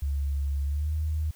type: tone with pitch glide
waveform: sine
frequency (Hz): 70.2 to 77.44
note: C#2 to D#2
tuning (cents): +22 to -8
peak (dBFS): -25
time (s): 0.02-1.31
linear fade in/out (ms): 5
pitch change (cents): +170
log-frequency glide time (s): 0.65-0.93
effects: white hiss -57 dBFS RMS until 1.35 s